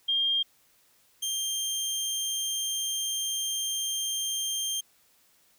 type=tone pair in turn; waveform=sine / 20% pulse; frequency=3209 / 3179 Hz; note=G7 / G7; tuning=+40 / +24 cents; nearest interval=unison; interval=16 cents; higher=first; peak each=-23 dBFS; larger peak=neither; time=0.08-0.43 / 1.22-4.81 s; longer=second; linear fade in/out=10 ms; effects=white hiss -64 dBFS RMS until 5.58 s